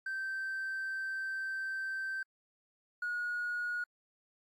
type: tone pair in turn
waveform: triangle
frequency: 1556 / 1447.9 Hz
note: G6 / F#6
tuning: -13 / -38 cents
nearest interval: minor second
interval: 125 cents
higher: first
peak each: -32 / -30 dBFS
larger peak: second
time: 0.06-2.23 / 3.02-3.84 s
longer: first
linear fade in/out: 5 ms
effects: tanh soft clip ceiling -30 dBFS + AAC 64 kbps